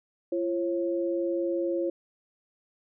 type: tone pair together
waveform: sine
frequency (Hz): 341.8 / 542.6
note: F4 / C#5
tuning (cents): -37 / -37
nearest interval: minor sixth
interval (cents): 800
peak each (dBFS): -27 / -30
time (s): 0.32-1.9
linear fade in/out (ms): 5
effects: none